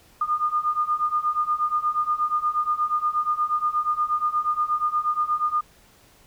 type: beating tone pair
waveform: sine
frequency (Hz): 1213 / 1221.4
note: D#6 / D#6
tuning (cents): -44 / -32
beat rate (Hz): 8.4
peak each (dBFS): -25 / -23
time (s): 0.21-5.61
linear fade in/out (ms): 5
effects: pink hiss -55 dBFS RMS until 6.26 s